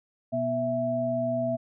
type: tone cluster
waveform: sine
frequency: 124.9 / 243.6 / 659 Hz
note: B2 / B3 / E5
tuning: +20 / -24 / -1 cents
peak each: -35 / -31 / -26 dBFS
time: 0.32-1.57 s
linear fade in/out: 20 ms
effects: none